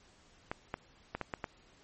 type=clicks; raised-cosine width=0.5 ms; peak=-20 dBFS; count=6; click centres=0.515 / 0.741 / 1.15 / 1.213 / 1.338 / 1.442 s; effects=pink hiss -63 dBFS RMS until 1.83 s + MP3 32 kbps